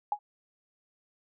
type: tone with exponential decay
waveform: sine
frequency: 830.6 Hz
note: G#5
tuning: in tune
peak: -21 dBFS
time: 0.12-0.19 s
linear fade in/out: 2 ms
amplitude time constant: 15 ms
effects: none